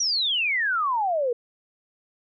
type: exponential sweep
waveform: sine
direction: down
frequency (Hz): 5940 to 462.8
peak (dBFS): -21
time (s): 0-1.33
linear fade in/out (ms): 5
effects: none